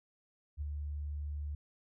sine tone with ADSR envelope, 73.42 Hz, D2, in tune, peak -33 dBFS, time 0.57-1.55 s, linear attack 44 ms, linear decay 15 ms, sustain -3 dB, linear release 4 ms, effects none

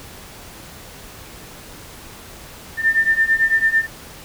sine beating tone pair, 1790 / 1799 Hz, A6 / A6, +29 / +38 cents, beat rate 9 Hz, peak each -18 / -16 dBFS, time 2.77-3.87 s, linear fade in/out 50 ms, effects pink hiss -39 dBFS RMS until 4.24 s

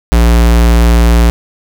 square tone, 58.2 Hz, A#1, 2 cents flat, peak -5 dBFS, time 0.12-1.3 s, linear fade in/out 0 ms, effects none

